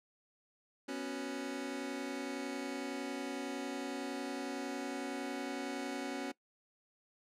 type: chord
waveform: sawtooth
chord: B suspended second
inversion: none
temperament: just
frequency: 246.9 / 277.8 / 370.4 Hz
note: B3 / C#4 / F#4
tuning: 0 / +4 / +2 cents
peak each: -40 / -36 / -40 dBFS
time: 0.88-6.32 s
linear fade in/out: 10 ms
effects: noise-tail reverb RT60 0.1 s tail -21 dB re dry + low-pass 9000 Hz 12 dB/octave